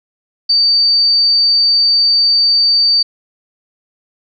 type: tone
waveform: sine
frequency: 4608 Hz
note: D8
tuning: 34 cents flat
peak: -8 dBFS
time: 0.49-3.03 s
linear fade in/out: 10 ms
effects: none